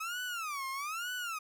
30% pulse tone with vibrato, 1261 Hz, D#6, 23 cents sharp, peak -33 dBFS, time 0-1.39 s, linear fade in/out 10 ms, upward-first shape sine, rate 1.1 Hz, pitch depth 290 cents each way, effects none

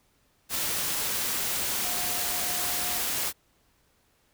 sine tone in noise, 717 Hz, F5, 45 cents sharp, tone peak -40 dBFS, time 1.81-3.03 s, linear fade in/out 50 ms, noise white, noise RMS -29 dBFS, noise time 0.49-3.33 s, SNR -14 dB, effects pink hiss -67 dBFS RMS until 4.33 s

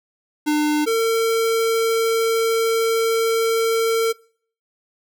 square tone pair in turn, 300 / 453.3 Hz, D4 / A#4, +37 / -48 cents, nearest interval perfect fifth, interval 715 cents, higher second, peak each -17 dBFS, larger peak neither, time 0.46-0.86 / 0.86-4.13 s, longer second, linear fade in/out 20 ms, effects noise-tail reverb RT60 0.5 s tail -23 dB re dry

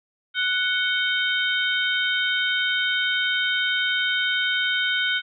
harmonic tone with a mistuned harmonic, 740 Hz, F#5, in tune, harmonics 2 / 3 / 4 / 5, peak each -23 / -29 / -26 / -29 dBFS, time 0.34-5.22 s, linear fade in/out 50 ms, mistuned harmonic 4, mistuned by +86 cents, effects none

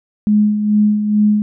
sine tone with tremolo, 210 Hz, G#3, 19 cents sharp, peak -8 dBFS, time 0.27-1.42 s, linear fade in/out 0 ms, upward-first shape sine, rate 2.3 Hz, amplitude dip 55%, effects none

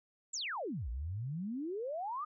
sine exponential two-way sweep, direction down then up, 7902 to 55 to 1264 Hz, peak -36 dBFS, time 0.33-2.25 s, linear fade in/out 10 ms, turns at 0.89 s, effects none

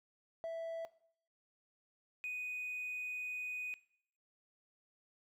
triangle tone pair in turn, 659.3 / 2489 Hz, E5 / D#7, 0 / 0 cents, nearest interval octave + major seventh, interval 2300 cents, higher second, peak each -35 / -36 dBFS, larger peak first, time 0.44-0.85 / 2.24-3.74 s, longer second, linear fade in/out 0 ms, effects noise-tail reverb RT60 0.6 s tail -20 dB re dry + tanh soft clip ceiling -34 dBFS

